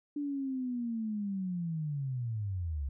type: linear sweep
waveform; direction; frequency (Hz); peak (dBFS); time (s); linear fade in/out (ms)
sine; down; 293.7 to 65.41; -32; 0.16-2.89; 5
effects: none